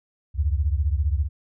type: beating tone pair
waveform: sine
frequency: 69.2 / 84.2 Hz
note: C#2 / E2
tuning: -2 / +37 cents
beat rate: 15 Hz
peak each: -21 / -24 dBFS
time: 0.34-1.29 s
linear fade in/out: 50 ms
effects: none